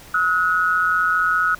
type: tone pair together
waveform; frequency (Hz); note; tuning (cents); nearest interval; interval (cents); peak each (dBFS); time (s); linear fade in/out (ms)
sine; 1284 / 1459.1; E6 / F#6; -46 / -25; major second; 221; -19 / -18; 0.14-1.55; 5
effects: pink hiss -43 dBFS RMS until 1.59 s